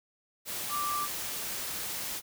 sine tone in noise, 1174.7 Hz, D6, in tune, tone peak -30 dBFS, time 0.69-1.08 s, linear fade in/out 50 ms, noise white, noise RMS -36 dBFS, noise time 0.45-2.22 s, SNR +3 dB, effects none

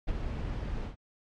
brown noise with ADSR envelope, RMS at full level -29 dBFS, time 0.07-0.96 s, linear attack 20 ms, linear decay 26 ms, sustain -5 dB, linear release 110 ms, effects low-pass 4000 Hz 12 dB/octave + MP3 64 kbps

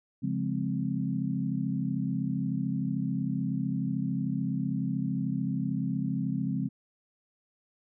sine chord, Db major seventh, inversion none, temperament equal, 138.59 / 174.61 / 207.7 / 261.6 Hz, Db3 / F3 / Ab3 / C4, 0 / 0 / 0 / 0 cents, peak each -33 dBFS, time 0.22-6.69 s, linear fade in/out 20 ms, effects none

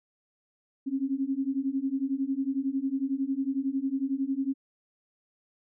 sine beating tone pair, 264.4 / 275.4 Hz, C4 / C#4, +18 / -11 cents, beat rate 11 Hz, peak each -30 / -29 dBFS, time 0.86-4.54 s, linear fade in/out 20 ms, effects none

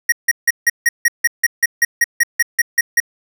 square tone bursts, 1885 Hz, A#6, 19 cents sharp, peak -10 dBFS, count 16, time 0.09-3.002 s, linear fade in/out 5 ms, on 32 ms, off 160 ms, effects none

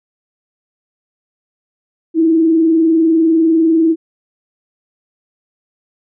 sine tone with vibrato, 325.1 Hz, E4, 24 cents flat, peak -8 dBFS, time 2.14-3.96 s, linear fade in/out 50 ms, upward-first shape triangle, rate 20 Hz, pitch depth 71 cents each way, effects none

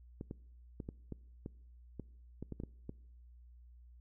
clicks, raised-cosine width 3 ms, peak -29 dBFS, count 12, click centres 0.211 / 0.311 / 0.802 / 0.889 / 1.123 / 1.461 / 1.997 / 2.426 / 2.523 / 2.601 / 2.636 / 2.894 s, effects noise-tail reverb RT60 0.9 s tail -24 dB re dry + added 60 Hz sine -55 dBFS peak until 4 s

